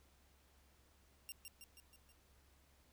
10% pulse tone with echo, 2773 Hz, F7, 13 cents flat, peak -37 dBFS, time 1.29-1.32 s, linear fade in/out 0 ms, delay 160 ms, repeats 5, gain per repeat -4 dB, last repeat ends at 2.12 s, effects added 68 Hz sine -70 dBFS peak until 2.92 s + pink hiss -72 dBFS RMS until 2.92 s

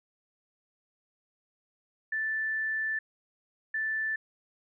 sine tone bursts at uneven times, 1760 Hz, A6, in tune, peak -28 dBFS, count 2, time 2.12-2.99 / 3.74-4.16 s, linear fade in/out 5 ms, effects none

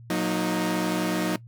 sawtooth chord, D# minor, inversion first, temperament equal with one note detuned, 182.03 / 233.1 / 311.1 Hz, F#3 / A#3 / D#4, -28 / 0 / 0 cents, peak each -23 / -28 / -23 dBFS, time 0.1-1.36 s, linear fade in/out 2 ms, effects noise-tail reverb RT60 0.1 s tail -19 dB re dry + added 117 Hz sine -43 dBFS peak until 1.47 s

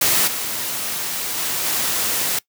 white noise with level steps, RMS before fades -17 / -25 / -23 / -21 dBFS, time 0.01-2.39 s, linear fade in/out 5 ms, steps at 0.27 / 1.37 / 1.64 s, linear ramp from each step 10 ms, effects noise-tail reverb RT60 0.1 s tail -21 dB re dry + high-pass 100 Hz 12 dB/octave

